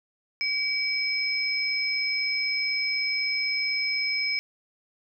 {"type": "tone pair together", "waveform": "sine", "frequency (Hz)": [2282, 5141], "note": ["C#7", "E8"], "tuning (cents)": [50, -44], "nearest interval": "octave + major second", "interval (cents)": 1406, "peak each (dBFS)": [-26, -28], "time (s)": [0.41, 4.39], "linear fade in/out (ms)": 0, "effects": []}